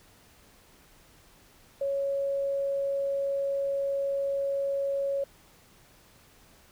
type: tone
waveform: sine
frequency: 554.4 Hz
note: C#5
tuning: in tune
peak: -26 dBFS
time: 1.81-5.24 s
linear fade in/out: 5 ms
effects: pink hiss -58 dBFS RMS until 6.71 s